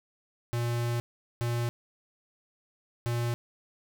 square tone bursts at uneven times, 118.9 Hz, A#2, 35 cents sharp, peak -28 dBFS, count 3, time 0.53-1 / 1.41-1.69 / 3.06-3.34 s, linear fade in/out 0 ms, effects none

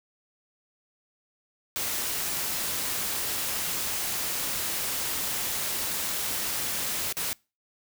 white noise with dropouts, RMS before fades -30 dBFS, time 1.76-7.33 s, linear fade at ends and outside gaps 0 ms, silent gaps 7.126-7.169 s, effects noise-tail reverb RT60 0.3 s tail -25 dB re dry

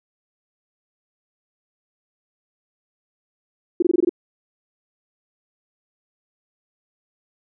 sine tone bursts, 349.2 Hz, F4, in tune, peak -13 dBFS, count 7, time 3.8-4.094 s, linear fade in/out 5 ms, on 24 ms, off 21 ms, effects none

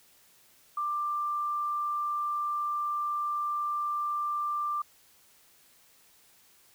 sine tone, 1184 Hz, D6, 14 cents sharp, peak -28 dBFS, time 0.77-4.82 s, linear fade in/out 5 ms, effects white hiss -61 dBFS RMS until 6.74 s

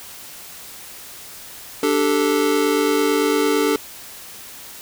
square chord, D suspended fourth, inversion none, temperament just, 293.7 / 391.6 / 440.5 Hz, D4 / G4 / A4, 0 / -2 / +2 cents, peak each -21 / -23 / -20 dBFS, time 1.83-3.76 s, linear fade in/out 2 ms, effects white hiss -38 dBFS RMS until 4.81 s

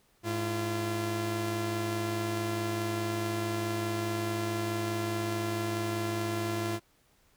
sawtooth tone pair together, 105.69 / 341.8 Hz, G#2 / F4, +31 / -37 cents, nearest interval octave + minor sixth, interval 2032 cents, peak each -30 / -28 dBFS, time 0.23-6.8 s, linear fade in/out 50 ms, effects pink hiss -67 dBFS RMS until 7.36 s

